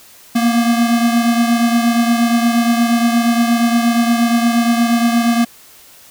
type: beating tone pair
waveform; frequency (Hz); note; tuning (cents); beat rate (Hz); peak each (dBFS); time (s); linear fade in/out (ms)
square; 233.1 / 241.6; A#3 / B3; 0 / -38; 8.5; -13 / -19; 0.35-5.45; 10
effects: white hiss -43 dBFS RMS until 6.1 s